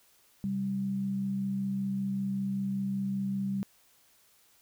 sine tone pair together, 130.81 / 195.99 Hz, C3 / G3, 0 / 0 cents, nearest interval perfect fifth, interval 700 cents, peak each -40 / -29 dBFS, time 0.44-3.63 s, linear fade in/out 0 ms, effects white hiss -64 dBFS RMS until 4.61 s

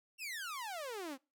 sawtooth exponential sweep, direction down, 2794 to 251.3 Hz, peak -37 dBFS, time 0.18-1.18 s, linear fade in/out 50 ms, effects noise-tail reverb RT60 0.3 s tail -25 dB re dry

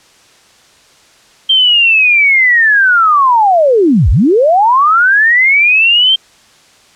sine linear two-way sweep, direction down then up, 3171 to 43.85 to 3171 Hz, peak -5 dBFS, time 1.49-6.16 s, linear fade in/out 10 ms, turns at 4.1 s, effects white hiss -45 dBFS RMS until 6.95 s + low-pass 7000 Hz 12 dB/octave

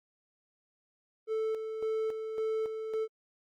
triangle tone with tremolo, 440 Hz, A4, in tune, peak -27 dBFS, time 1.27-3.08 s, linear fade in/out 50 ms, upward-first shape square, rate 1.8 Hz, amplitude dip 50%, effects AAC 64 kbps

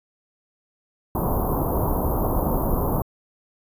pink band-stop noise, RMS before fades -22 dBFS, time 1.15-3.02 s, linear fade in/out 2 ms, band 1100 to 13000 Hz, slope 48 dB/octave, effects resampled to 32000 Hz

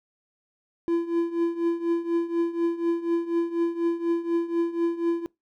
triangle tone with tremolo, 338.1 Hz, E4, 44 cents sharp, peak -17 dBFS, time 0.88-5.26 s, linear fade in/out 0 ms, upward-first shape triangle, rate 4.1 Hz, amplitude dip 85%, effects noise-tail reverb RT60 0.2 s tail -25 dB re dry

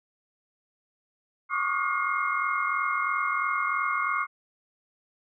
sine tone cluster, 1099 / 1142 / 1230 / 1428 / 2139 Hz, C#6 / D6 / D#6 / F6 / C7, -15 / -49 / -20 / +38 / +38 cents, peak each -31 dBFS, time 1.49-4.27 s, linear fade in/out 50 ms, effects none

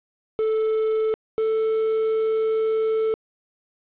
triangle tone pair in turn, 438.2 / 441.2 Hz, A4 / A4, -7 / +5 cents, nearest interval unison, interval 12 cents, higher second, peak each -17 dBFS, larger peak neither, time 0.39-1.14 / 1.38-3.14 s, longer second, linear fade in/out 0 ms, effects resampled to 8000 Hz + 8-bit

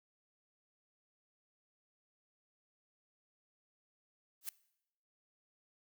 blue noise with exponential growth, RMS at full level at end -35 dBFS, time 4.41-4.49 s, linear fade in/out 2 ms, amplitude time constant 16 ms, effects noise-tail reverb RT60 0.8 s tail -21 dB re dry

